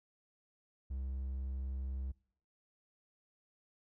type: tone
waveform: triangle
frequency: 66 Hz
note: C2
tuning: 16 cents sharp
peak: -35 dBFS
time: 0.9-2.12 s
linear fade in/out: 10 ms
effects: noise-tail reverb RT60 0.6 s tail -23 dB re dry